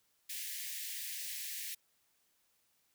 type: high-pass noise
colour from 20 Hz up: white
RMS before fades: -42 dBFS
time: 0.29-1.75 s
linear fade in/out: 10 ms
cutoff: 1700 Hz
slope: 96 dB/octave
effects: white hiss -75 dBFS RMS until 2.94 s